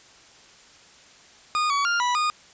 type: tone with pitch steps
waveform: 40% pulse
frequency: 1228 / 1131 / 1401 / 981 / 1228 Hz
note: D#6 / C#6 / F6 / B5 / D#6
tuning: -23 / +34 / +5 / -12 / -23 cents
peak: -20 dBFS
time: 1.55-2.3 s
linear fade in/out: 0 ms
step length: 150 ms
effects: white hiss -51 dBFS RMS until 2.53 s + resampled to 16000 Hz